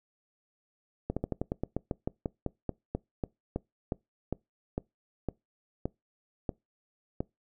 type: slowing click train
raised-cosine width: 2 ms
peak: -17 dBFS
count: 23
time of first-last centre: 1.1-7.205 s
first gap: 66 ms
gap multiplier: 1.12
effects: noise-tail reverb RT60 0.2 s tail -24 dB re dry